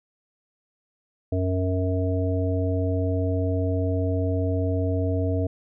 harmonic tone, 92.5 Hz, F#2, in tune, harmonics 1 / 3 / 5 / 7, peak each -23 / -28 / -30 / -31 dBFS, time 1.32-5.47 s, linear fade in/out 5 ms, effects none

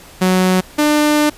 sawtooth tone pair in turn, 185 / 299.1 Hz, F#3 / D4, 0 / +32 cents, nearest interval minor sixth, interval 832 cents, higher second, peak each -7 dBFS, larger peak neither, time 0.21-0.61 / 0.78-1.3 s, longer second, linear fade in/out 10 ms, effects pink hiss -40 dBFS RMS until 1.37 s + resampled to 32000 Hz

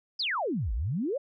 sine exponential two-way sweep, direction down then up, 5300 to 47.6 to 605 Hz, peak -27 dBFS, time 0.19-1.18 s, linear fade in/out 10 ms, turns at 0.73 s, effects none

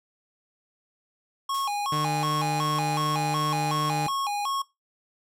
square tone with vibrato, 948 Hz, A#5, 29 cents sharp, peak -27 dBFS, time 1.49-4.62 s, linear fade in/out 5 ms, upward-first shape square, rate 2.7 Hz, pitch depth 250 cents each way
blue noise with exponential decay, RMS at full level -35 dBFS, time 1.54-2.05 s, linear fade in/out 5 ms, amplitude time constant 110 ms
sawtooth tone, 150.9 Hz, D3, 47 cents sharp, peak -23 dBFS, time 1.92-4.07 s, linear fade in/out 5 ms
effects noise-tail reverb RT60 0.2 s tail -19 dB re dry + low-pass 12000 Hz 12 dB/octave

